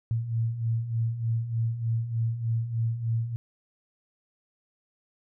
sine beating tone pair, 112.2 / 115.5 Hz, A2 / A#2, +34 / -16 cents, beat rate 3.3 Hz, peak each -32 / -26 dBFS, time 0.11-3.36 s, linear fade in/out 0 ms, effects none

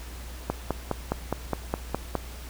click train, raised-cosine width 1 ms, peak -11 dBFS, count 9, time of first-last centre 0.5-2.153 s, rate 4.84 Hz, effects added 60 Hz sine -38 dBFS peak until 2.49 s + pink hiss -45 dBFS RMS until 2.49 s

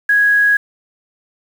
sine tone with quantisation, 1660 Hz, G#6, 1 cent flat, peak -9 dBFS, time 0.09-0.57 s, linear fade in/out 5 ms, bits 6, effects none

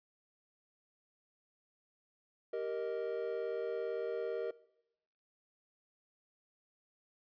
triangle chord, Eb major, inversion first, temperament just, 388.9 / 466.7 / 622.3 Hz, G4 / Bb4 / Eb5, -14 / +2 / 0 cents, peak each -39 / -35 / -40 dBFS, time 2.53-4.51 s, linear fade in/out 5 ms, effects noise-tail reverb RT60 0.9 s tail -21 dB re dry + resampled to 11025 Hz

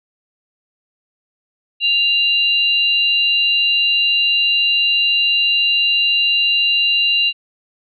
sine tone pair together, 2794 / 3966 Hz, F7 / B7, 0 / +7 cents, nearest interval tritone, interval 607 cents, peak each -13 / -20 dBFS, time 1.8-7.33 s, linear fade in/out 50 ms, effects none

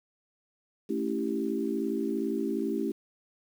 sine chord, A dominant seventh, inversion none, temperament equal, 220 / 277.2 / 329.6 / 392 Hz, A3 / C#4 / E4 / G4, 0 / 0 / 0 / 0 cents, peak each -33 dBFS, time 0.89-2.92 s, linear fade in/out 10 ms, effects 9-bit

